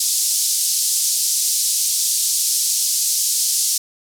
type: band-pass noise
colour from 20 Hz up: pink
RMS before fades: -19 dBFS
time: 0-3.78 s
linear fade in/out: 5 ms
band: 5000 to 12000 Hz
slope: 24 dB/octave
effects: none